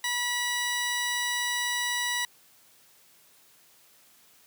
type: tone pair together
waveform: 15% pulse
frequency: 972 / 1944 Hz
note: B5 / B6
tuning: -28 / -28 cents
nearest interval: octave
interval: 1200 cents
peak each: -25 dBFS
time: 0.04-2.25 s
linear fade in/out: 2 ms
effects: white hiss -59 dBFS RMS until 4.46 s + high-pass 80 Hz 12 dB/octave